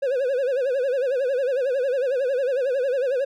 triangle tone with vibrato, 523.3 Hz, C5, in tune, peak -18 dBFS, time 0.02-3.25 s, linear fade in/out 10 ms, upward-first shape sine, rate 11 Hz, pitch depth 130 cents each way, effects none

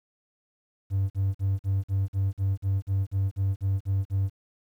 triangle tone bursts, 97.3 Hz, G2, 12 cents flat, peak -19 dBFS, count 14, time 0.9-4.298 s, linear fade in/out 50 ms, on 200 ms, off 46 ms, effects tanh soft clip ceiling -17 dBFS + 10-bit

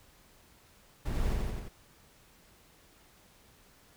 brown noise with echo, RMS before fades -33 dBFS, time 1.05-1.34 s, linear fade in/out 10 ms, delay 87 ms, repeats 4, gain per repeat -2 dB, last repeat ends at 1.688 s, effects pink hiss -61 dBFS RMS until 3.96 s

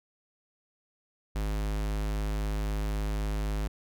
square tone, 51.91 Hz, G#1, in tune, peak -29 dBFS, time 1.35-3.68 s, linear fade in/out 10 ms, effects none

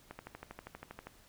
click train, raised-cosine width 0.5 ms, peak -29 dBFS, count 13, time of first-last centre 0.11-1.07 s, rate 12.5 Hz, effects pink hiss -62 dBFS RMS until 1.28 s

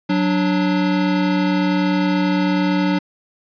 square tone pair together, 184.32 / 293.5 Hz, F#3 / D4, -6 / -1 cents, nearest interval minor sixth, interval 805 cents, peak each -19 dBFS, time 0.09-2.99 s, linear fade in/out 10 ms, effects resampled to 11025 Hz + 8-bit

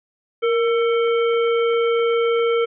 harmonic tone with a mistuned harmonic, 446.2 Hz, A4, 24 cents sharp, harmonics 1 / 3 / 5 / 7, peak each -16 / -26 / -30 / -33 dBFS, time 0.42-2.66 s, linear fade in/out 20 ms, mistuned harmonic 1, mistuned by +75 cents, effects none

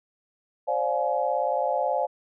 sine chord, D half-diminished seventh, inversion third, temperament just, 528.6 / 587.3 / 704.8 / 845.8 Hz, C5 / D5 / F5 / Ab5, +18 / 0 / +16 / +31 cents, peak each -28 dBFS, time 0.67-2.07 s, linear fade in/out 20 ms, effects none

